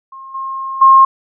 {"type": "tone with level steps", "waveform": "sine", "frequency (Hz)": 1070, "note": "C6", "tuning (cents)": 38, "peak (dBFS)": [-30, -20, -3], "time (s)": [0.12, 1.05], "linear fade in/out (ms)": 5, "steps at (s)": [0.34, 0.81], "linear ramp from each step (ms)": 10, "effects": []}